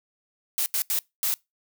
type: noise bursts at uneven times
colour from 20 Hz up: blue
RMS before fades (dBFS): -25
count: 4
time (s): 0.58-0.66 / 0.74-0.82 / 0.9-0.99 / 1.23-1.34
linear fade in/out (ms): 0
effects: noise-tail reverb RT60 0.2 s tail -24 dB re dry